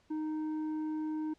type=tone with tanh clipping; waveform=sine; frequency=310 Hz; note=D#4; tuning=6 cents flat; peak=-34 dBFS; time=0.1-1.34 s; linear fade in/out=10 ms; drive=6 dB; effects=pink hiss -69 dBFS RMS until 1.38 s + low-pass 6000 Hz 12 dB/octave